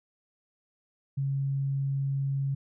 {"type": "tone", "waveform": "sine", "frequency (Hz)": 137.5, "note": "C#3", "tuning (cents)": -14, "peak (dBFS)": -26, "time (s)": [1.17, 2.55], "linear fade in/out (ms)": 10, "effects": []}